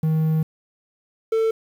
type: tone pair in turn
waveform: triangle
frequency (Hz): 157.9 / 446.6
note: D#3 / A4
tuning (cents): +26 / +26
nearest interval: octave + tritone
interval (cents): 1800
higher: second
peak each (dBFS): -15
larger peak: neither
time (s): 0.03-0.43 / 1.32-1.51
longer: first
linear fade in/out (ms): 5
effects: 8-bit